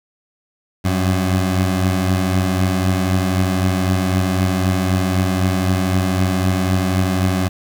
20% pulse beating tone pair, 92.5 / 96.4 Hz, F#2 / G2, 0 / -28 cents, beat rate 3.9 Hz, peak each -11 / -18 dBFS, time 0.84-7.49 s, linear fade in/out 20 ms, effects 7-bit

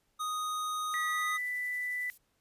square tone, 1244.5 Hz, D#6, in tune, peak -33 dBFS, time 0.19-1.38 s, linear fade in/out 20 ms
violet noise with tremolo, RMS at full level -50 dBFS, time 0.91-2.18 s, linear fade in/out 10 ms, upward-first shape triangle, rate 11 Hz, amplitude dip 35%
sine tone with pitch glide, 1941 to 1985.2 Hz, B6 to B6, -31 to +8 cents, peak -32 dBFS, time 0.94-2.1 s, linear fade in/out 0 ms, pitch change +39 cents, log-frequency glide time 1.05-1.35 s
effects pink hiss -75 dBFS RMS until 2.4 s + resampled to 32000 Hz

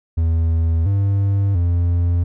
triangle tone with pitch steps, 82 / 99.2 / 86.6 Hz, E2 / G2 / F2, -9 / +21 / -14 cents, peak -12 dBFS, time 0.17-2.24 s, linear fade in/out 10 ms, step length 690 ms, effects none

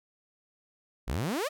sawtooth exponential sweep, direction up, 49.17 to 661 Hz, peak -25 dBFS, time 1.07-1.49 s, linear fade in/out 20 ms, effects none

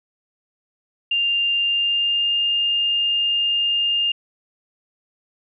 sine tone with pitch glide, 2796 to 2815 Hz, F7 to F7, +1 to +13 cents, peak -17 dBFS, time 1.11-4.12 s, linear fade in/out 5 ms, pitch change +12 cents, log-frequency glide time 1.57-2.38 s, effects none

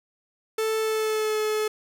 45% pulse tone with pitch glide, 440 to 429.5 Hz, A4 to A4, 0 to -42 cents, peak -23 dBFS, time 0.58-1.68 s, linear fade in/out 5 ms, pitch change -42 cents, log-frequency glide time 0.79-1.39 s, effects none

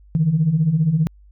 sine beating tone pair, 146.7 / 161.7 Hz, D3 / E3, -2 / -33 cents, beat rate 15 Hz, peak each -20 / -15 dBFS, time 0.15-1.07 s, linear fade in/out 0 ms, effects tanh soft clip ceiling -7 dBFS + added 50 Hz sine -45 dBFS peak until 1.31 s

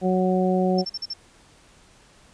harmonic tone, 184.9 Hz, F#3, 1 cent flat, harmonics 1 / 2 / 3 / 4, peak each -21 / -24 / -26 / -27 dBFS, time 0.01-0.85 s, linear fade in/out 50 ms
sine tone bursts, 5390 Hz, E8, 38 cents sharp, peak -27 dBFS, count 5, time 0.78-1.136 s, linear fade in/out 5 ms, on 36 ms, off 44 ms
effects pink hiss -54 dBFS RMS until 2.33 s + resampled to 22050 Hz

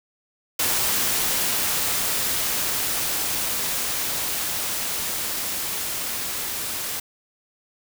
white noise with level ramp, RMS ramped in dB -22 to -29 dBFS, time 0.59-7 s, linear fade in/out 5 ms, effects none

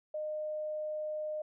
sine tone, 612 Hz, D#5, 29 cents flat, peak -34 dBFS, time 0.14-1.42 s, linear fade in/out 5 ms, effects none

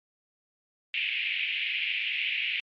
white band-pass noise, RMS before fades -30 dBFS, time 0.94-2.6 s, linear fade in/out 0 ms, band 2200 to 2900 Hz, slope 48 dB/octave, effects MP3 48 kbps

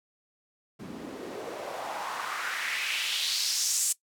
white noise with band-pass filter sweep, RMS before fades -32 dBFS, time 0.79-3.93 s, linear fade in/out 10 ms, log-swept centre 210 to 8200 Hz, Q 2.5, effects noise-tail reverb RT60 0.1 s tail -19 dB re dry

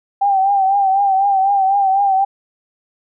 sine tone with vibrato, 784 Hz, G5, in tune, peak -11 dBFS, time 0.21-2.25 s, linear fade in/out 10 ms, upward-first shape triangle, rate 4 Hz, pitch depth 66 cents each way, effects none

